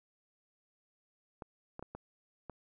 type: clicks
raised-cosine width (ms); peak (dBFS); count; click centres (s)
1; -29; 5; 1.422 / 1.794 / 1.826 / 1.95 / 2.497
effects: none